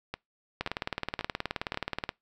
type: two click trains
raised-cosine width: 0.3 ms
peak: -18 / -14 dBFS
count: 4 / 29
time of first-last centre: 0.14-1.744 / 0.61-2.091 s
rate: 1.87 / 18.9 Hz
effects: noise-tail reverb RT60 0.2 s tail -25 dB re dry